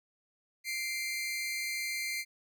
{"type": "tone pair together", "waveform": "sawtooth", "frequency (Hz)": [2094, 2346], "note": ["C7", "D7"], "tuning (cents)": [1, -2], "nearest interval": "major second", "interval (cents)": 197, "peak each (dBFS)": [-31, -36], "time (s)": [0.64, 2.25], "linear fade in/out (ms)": 50, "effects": []}